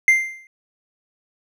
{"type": "tone with exponential decay", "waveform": "triangle", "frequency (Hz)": 2092, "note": "C7", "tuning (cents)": -1, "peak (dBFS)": -6, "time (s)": [0.08, 0.47], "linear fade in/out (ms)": 1, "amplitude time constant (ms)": 83, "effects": []}